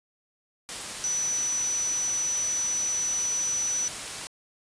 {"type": "tone in noise", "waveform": "sine", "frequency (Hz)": 5950, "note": "F#8", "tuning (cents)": 9, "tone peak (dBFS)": -25, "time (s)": [1.04, 3.88], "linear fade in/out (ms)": 0, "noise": "white", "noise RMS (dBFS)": -35, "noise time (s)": [0.69, 4.27], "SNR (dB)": 7, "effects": ["resampled to 22050 Hz"]}